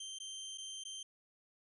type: tone with dropouts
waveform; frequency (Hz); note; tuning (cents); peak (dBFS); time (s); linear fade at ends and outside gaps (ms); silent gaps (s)
25% pulse; 3136; G7; 0; -40; 0-1.03; 5; 0.187-0.2 / 0.576-0.581 / 0.838-0.85
effects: resampled to 32000 Hz